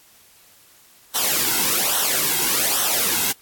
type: noise with flanger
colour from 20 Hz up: white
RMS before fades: -20 dBFS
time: 1.14-3.33 s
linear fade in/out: 20 ms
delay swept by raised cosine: 0.42 to 1.72 ms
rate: 1.2 Hz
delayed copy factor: -0.7
effects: white hiss -52 dBFS RMS until 3.41 s + AAC 64 kbps